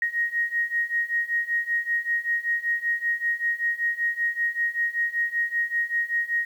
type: beating tone pair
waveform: sine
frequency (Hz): 1874 / 1879.2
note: A#6 / A#6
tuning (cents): +9 / +13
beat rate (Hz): 5.2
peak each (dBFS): -27 / -25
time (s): 0.02-6.45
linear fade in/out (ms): 2
effects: 9-bit